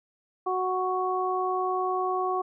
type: harmonic tone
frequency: 370 Hz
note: F#4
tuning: in tune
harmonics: 1 / 2 / 3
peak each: -29 / -29 / -29 dBFS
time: 0.46-2.42 s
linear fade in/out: 10 ms
effects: none